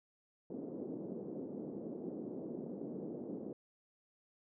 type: band-pass noise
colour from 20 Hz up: pink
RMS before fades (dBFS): -44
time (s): 0.5-3.53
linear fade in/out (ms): 2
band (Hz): 200 to 460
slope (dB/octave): 24
effects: none